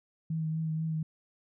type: tone with vibrato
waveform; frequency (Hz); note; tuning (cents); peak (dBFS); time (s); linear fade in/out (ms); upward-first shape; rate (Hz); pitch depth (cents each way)
sine; 159.2; D#3; +40; -29; 0.3-1.03; 5; triangle; 4.1; 25
effects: none